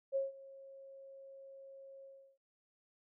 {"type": "tone with ADSR envelope", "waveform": "sine", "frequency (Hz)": 543, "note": "C#5", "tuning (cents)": -36, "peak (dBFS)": -30, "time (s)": [0.12, 2.38], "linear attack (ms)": 37, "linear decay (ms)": 160, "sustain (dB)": -21, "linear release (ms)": 340, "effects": []}